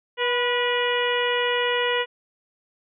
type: harmonic tone with a mistuned harmonic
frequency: 485.7 Hz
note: B4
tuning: 29 cents flat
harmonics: 1 / 2 / 3 / 4 / 5 / 6 / 7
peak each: -24 / -28 / -31 / -27 / -32 / -28 / -38 dBFS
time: 0.17-2.06 s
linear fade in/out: 50 ms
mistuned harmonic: 2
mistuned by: +30 cents
effects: none